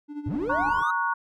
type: tone with tremolo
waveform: triangle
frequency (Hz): 293.7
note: D4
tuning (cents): 0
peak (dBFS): -27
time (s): 0.08-0.72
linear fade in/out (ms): 50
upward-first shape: sine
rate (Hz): 12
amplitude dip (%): 70
type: linear sweep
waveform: triangle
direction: up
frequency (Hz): 70.1 to 1294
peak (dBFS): -25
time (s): 0.26-0.91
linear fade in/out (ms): 5
type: low-pass noise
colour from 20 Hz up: pink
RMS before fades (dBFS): -41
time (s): 0.3-0.83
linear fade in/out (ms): 5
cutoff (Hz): 820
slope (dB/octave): 12
type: chord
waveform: sine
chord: F# major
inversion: first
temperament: equal with one note detuned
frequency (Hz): 932.3 / 1108.7 / 1463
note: A#5 / C#6 / F#6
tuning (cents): 0 / 0 / -20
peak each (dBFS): -27 / -28 / -27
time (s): 0.49-1.14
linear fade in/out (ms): 10
effects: none